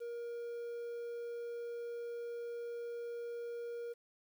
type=tone with quantisation; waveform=triangle; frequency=472.4 Hz; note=A#4; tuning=23 cents sharp; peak=-38 dBFS; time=0-3.94 s; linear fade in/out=20 ms; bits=11; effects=none